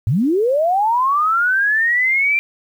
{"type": "linear sweep", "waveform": "sine", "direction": "up", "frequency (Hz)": [92.8, 2373], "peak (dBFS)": -13, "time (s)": [0.07, 2.39], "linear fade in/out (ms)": 0, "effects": ["8-bit"]}